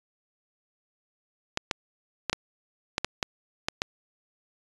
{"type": "clicks", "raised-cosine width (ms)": 0.2, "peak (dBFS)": -8, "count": 9, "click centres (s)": [1.574, 1.712, 2.297, 2.33, 2.981, 3.046, 3.228, 3.685, 3.819], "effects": ["resampled to 22050 Hz"]}